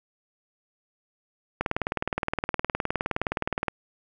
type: click train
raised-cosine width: 0.5 ms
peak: -10 dBFS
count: 41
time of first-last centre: 1.61-3.683 s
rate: 19.3 Hz
effects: none